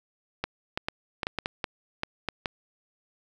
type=clicks; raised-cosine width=0.3 ms; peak=-12 dBFS; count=11; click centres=0.44 / 0.775 / 0.885 / 1.232 / 1.269 / 1.387 / 1.459 / 1.642 / 2.034 / 2.287 / 2.458 s; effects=8-bit